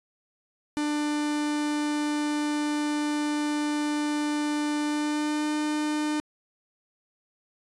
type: tone with pitch glide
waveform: 45% pulse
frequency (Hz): 297.2 to 301.7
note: D4 to D4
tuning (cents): +21 to +47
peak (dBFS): -25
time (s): 0.77-6.2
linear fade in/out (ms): 0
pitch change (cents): +26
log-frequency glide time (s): 4.84-5.5
effects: resampled to 24000 Hz